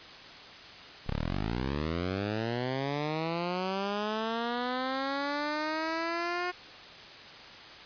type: linear sweep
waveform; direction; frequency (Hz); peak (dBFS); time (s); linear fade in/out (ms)
10% pulse; up; 30.27 to 360.7; -22; 1.06-6.52; 20
effects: white hiss -47 dBFS RMS until 7.85 s + resampled to 11025 Hz